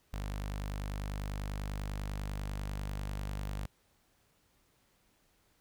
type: tone with notch filter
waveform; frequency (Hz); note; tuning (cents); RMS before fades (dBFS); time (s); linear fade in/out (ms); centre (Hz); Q
sawtooth; 50.1; G1; +38; -38; 0.13-3.66; 5; 360; 1.6
effects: pink hiss -71 dBFS RMS until 5.6 s